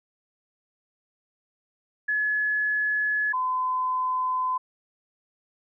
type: tone pair in turn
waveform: sine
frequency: 1703 / 1019 Hz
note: G#6 / C6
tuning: +43 / -46 cents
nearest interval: major sixth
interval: 889 cents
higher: first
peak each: -22 / -23 dBFS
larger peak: first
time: 2.08-3.33 / 3.33-4.58 s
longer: neither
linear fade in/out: 10 ms
effects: none